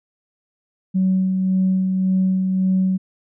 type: tone with tremolo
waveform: sine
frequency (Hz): 187.8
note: F#3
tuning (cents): +26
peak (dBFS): -13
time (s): 0.94-2.98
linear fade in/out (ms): 20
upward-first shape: sine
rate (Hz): 1.8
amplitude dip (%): 35
effects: tanh soft clip ceiling -10 dBFS